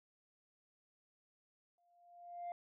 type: tone with exponential growth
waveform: sine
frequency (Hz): 698.5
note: F5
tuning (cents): 0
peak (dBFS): -37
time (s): 1.78-2.52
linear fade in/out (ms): 1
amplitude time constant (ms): 160
effects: tanh soft clip ceiling -39 dBFS